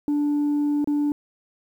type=tone with dropouts; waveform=sine; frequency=292.5 Hz; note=D4; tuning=7 cents flat; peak=-17 dBFS; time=0.08-1.12 s; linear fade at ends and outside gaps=1 ms; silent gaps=0.844-0.874 s; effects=tanh soft clip ceiling -18 dBFS + 9-bit